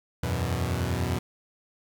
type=chord; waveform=sawtooth; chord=E suspended second; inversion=none; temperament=equal; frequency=82.41 / 92.5 / 123.47 Hz; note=E2 / F#2 / B2; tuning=0 / 0 / 0 cents; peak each=-26 dBFS; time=0.23-1.19 s; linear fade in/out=5 ms; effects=10-bit